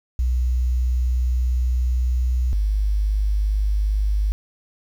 sine tone pair in turn, 61.74 / 51.25 Hz, B1 / G#1, 0 / -22 cents, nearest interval minor third, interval 322 cents, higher first, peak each -17 dBFS, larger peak neither, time 0.19-2.53 / 2.53-4.32 s, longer first, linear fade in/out 0 ms, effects 8-bit

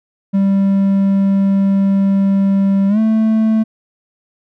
triangle tone with pitch glide, 196 to 220 Hz, G3 to A3, 0 to 0 cents, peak -8 dBFS, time 0.33-3.64 s, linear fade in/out 20 ms, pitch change +200 cents, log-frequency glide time 2.88-2.99 s, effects none

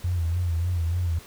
sine tone with vibrato, 86 Hz, F2, 26 cents flat, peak -22 dBFS, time 0.04-1.19 s, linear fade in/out 5 ms, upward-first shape sine, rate 3.4 Hz, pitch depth 79 cents each way, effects pink hiss -47 dBFS RMS until 1.26 s

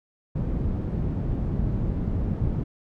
white low-pass noise, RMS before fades -26 dBFS, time 0.35-2.64 s, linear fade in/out 10 ms, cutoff 150 Hz, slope 12 dB/octave, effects none

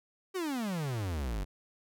45% pulse exponential sweep, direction down, 392 to 44.54 Hz, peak -32 dBFS, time 0.34-1.45 s, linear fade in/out 20 ms, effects none

